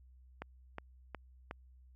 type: click train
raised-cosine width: 0.5 ms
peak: -26 dBFS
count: 4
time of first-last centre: 0.42-1.511 s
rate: 2.75 Hz
effects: added 63 Hz sine -57 dBFS peak until 1.95 s